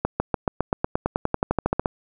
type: accelerating click train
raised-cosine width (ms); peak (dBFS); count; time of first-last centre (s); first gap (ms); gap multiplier
1; -6; 19; 0.05-1.858; 150; 0.95
effects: none